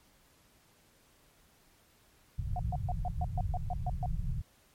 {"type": "low-pass noise", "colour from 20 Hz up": "pink", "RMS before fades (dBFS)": -34, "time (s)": [2.38, 4.42], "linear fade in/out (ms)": 10, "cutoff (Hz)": 170, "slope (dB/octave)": 96}
{"type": "tone bursts", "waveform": "sine", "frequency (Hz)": 724, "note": "F#5", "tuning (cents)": -38, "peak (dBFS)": -33, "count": 10, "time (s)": [2.56, 4.06], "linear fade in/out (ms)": 2, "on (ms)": 33, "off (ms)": 130}
{"effects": ["pink hiss -65 dBFS RMS until 4.74 s", "MP3 64 kbps"]}